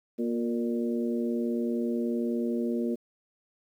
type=harmonic tone with a mistuned harmonic; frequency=118.6 Hz; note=A#2; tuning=30 cents sharp; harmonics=2 / 3 / 4 / 5; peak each=-28 / -32 / -35 / -41 dBFS; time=0.18-2.96 s; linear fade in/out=20 ms; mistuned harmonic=4; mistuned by=-29 cents; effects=10-bit